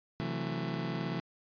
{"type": "chord", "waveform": "30% pulse", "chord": "F# half-diminished seventh", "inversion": "second", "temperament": "just", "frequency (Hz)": [133.2, 166.5, 185, 222], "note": ["C3", "E3", "F#3", "A3"], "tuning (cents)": [31, 18, 0, 16], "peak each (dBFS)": [-36, -34, -39, -38], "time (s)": [0.2, 1.2], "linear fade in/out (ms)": 0, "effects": ["resampled to 11025 Hz"]}